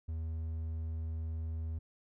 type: tone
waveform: triangle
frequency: 80.5 Hz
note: E2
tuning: 41 cents flat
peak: -33 dBFS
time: 0.08-1.79 s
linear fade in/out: 10 ms
effects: none